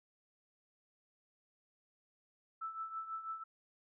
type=tone with tremolo; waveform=sine; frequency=1318.5 Hz; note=E6; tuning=in tune; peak=-37 dBFS; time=2.61-3.44 s; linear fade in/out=10 ms; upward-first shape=triangle; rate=6.1 Hz; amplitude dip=75%; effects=none